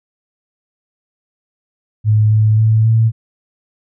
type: tone with pitch steps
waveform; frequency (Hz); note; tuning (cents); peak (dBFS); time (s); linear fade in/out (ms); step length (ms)
sine; 107.3 / 108.2 / 110.2 / 112.5; A2 / A2 / A2 / A2; -43 / -29 / +3 / +39; -8; 2.04-3.12; 50; 270
effects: none